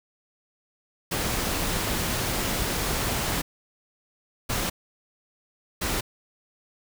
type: noise bursts at uneven times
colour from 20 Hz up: pink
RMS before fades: -27 dBFS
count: 3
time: 1.11-3.42 / 4.49-4.7 / 5.81-6.01 s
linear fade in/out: 10 ms
effects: none